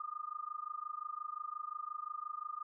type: tone with amplitude modulation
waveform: sine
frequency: 1219 Hz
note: D#6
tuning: 36 cents flat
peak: -36 dBFS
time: 0-2.63 s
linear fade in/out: 5 ms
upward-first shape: sine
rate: 25.7 Hz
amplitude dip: 95%
effects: none